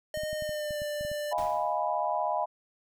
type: tone with pitch glide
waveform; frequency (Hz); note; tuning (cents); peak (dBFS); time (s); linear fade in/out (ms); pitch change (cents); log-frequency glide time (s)
square; 614 to 592.7; D#5 to D5; -23 to +16; -32; 0.14-1.33; 2; -61; 0.34-0.81
type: clicks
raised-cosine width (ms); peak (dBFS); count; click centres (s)
5; -31; 10; 0.174 / 0.235 / 0.33 / 0.423 / 0.493 / 0.708 / 0.819 / 1.01 / 1.05 / 1.116
type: chord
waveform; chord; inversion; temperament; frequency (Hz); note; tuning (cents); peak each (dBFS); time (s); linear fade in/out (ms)
sine; F half-diminished seventh; third; equal; 622.3 / 698.5 / 830.6 / 987.8; Eb5 / F5 / Ab5 / Cb6; 0 / 0 / 0 / 0; -32; 1.31-2.46; 20
type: noise with exponential decay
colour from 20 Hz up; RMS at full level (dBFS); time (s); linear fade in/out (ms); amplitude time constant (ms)
pink; -42; 1.38-1.94; 0; 120
effects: none